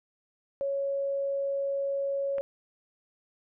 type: tone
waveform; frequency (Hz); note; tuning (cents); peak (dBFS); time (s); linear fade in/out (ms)
sine; 554.4; C#5; 0; -27; 0.61-2.41; 0
type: click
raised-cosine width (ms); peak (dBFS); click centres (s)
0.5; -27; 2.383
effects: none